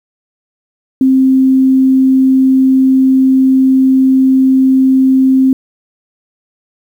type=tone; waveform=sine; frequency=263.2 Hz; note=C4; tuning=10 cents sharp; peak=-5 dBFS; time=1.01-5.53 s; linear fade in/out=2 ms; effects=7-bit